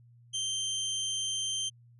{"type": "tone", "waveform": "25% pulse", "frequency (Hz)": 3136, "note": "G7", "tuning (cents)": 0, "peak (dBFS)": -27, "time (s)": [0.33, 1.7], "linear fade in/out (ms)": 20, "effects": ["added 119 Hz sine -55 dBFS peak until 1.99 s", "resampled to 32000 Hz"]}